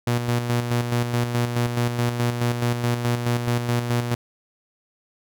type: tone with tremolo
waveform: sawtooth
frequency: 120 Hz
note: B2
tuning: 49 cents flat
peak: -15 dBFS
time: 0.07-4.15 s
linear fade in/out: 5 ms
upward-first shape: square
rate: 4.7 Hz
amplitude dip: 50%
effects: none